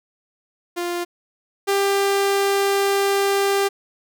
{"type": "tone pair in turn", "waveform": "sawtooth", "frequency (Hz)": [349.2, 396.6], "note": ["F4", "G4"], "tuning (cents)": [0, 20], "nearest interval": "major second", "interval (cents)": 220, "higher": "second", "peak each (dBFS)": [-19, -13], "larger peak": "second", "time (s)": [[0.76, 1.05], [1.67, 3.69]], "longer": "second", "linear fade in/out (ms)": 20, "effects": []}